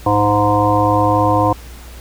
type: harmonic tone with a mistuned harmonic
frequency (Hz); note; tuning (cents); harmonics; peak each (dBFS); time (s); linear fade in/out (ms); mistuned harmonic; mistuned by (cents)
103.6; G#2; -4; 1 / 3 / 5 / 7 / 9 / 10; -18 / -18 / -18 / -18 / -18 / -18; 0.06-1.53; 5; 1; +21
effects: added 60 Hz sine -33 dBFS peak until 2 s + pink hiss -40 dBFS RMS until 2 s